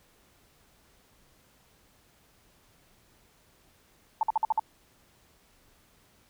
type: tone bursts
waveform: sine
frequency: 880 Hz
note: A5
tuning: in tune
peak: -21 dBFS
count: 6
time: 4.21-4.596 s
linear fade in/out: 2 ms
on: 21 ms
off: 52 ms
effects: pink hiss -63 dBFS RMS until 6.29 s